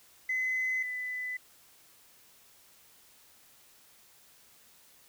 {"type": "tone pair in turn", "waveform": "sine", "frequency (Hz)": [2031, 2001], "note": ["B6", "B6"], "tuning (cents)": [48, 22], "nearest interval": "unison", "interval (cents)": 26, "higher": "first", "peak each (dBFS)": [-27, -33], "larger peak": "first", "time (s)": [[0.29, 0.83], [0.83, 1.37]], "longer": "neither", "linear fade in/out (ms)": 5, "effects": ["tanh soft clip ceiling -24 dBFS", "white hiss -60 dBFS RMS until 5.08 s"]}